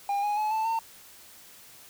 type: tone with pitch steps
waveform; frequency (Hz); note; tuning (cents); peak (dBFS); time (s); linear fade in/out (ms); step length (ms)
triangle; 805 / 829.1 / 853.9 / 879.4 / 905.7; G5 / G#5 / G#5 / A5 / A5; +46 / -3 / +48 / -1 / +50; -23; 0.09-0.79; 2; 140
effects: white hiss -51 dBFS RMS until 1.89 s